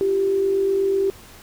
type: tone pair together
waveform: sine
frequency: 342.1 / 390.3 Hz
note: F4 / G4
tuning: -36 / -8 cents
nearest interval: major second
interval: 228 cents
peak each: -29 / -17 dBFS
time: 0.01-1.1 s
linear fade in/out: 0 ms
effects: pink hiss -45 dBFS RMS until 1.42 s